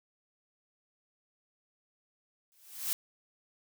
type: noise with exponential growth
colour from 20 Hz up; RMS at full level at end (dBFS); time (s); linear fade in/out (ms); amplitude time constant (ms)
blue; -29; 2.52-2.93; 0; 87
effects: none